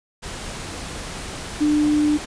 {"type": "tone in noise", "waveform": "sine", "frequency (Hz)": 298.8, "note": "D4", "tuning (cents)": 30, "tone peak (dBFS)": -15, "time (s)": [1.6, 2.18], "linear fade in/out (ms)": 20, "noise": "pink", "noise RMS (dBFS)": -32, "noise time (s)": [0.22, 2.26], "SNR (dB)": 14, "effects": ["resampled to 22050 Hz"]}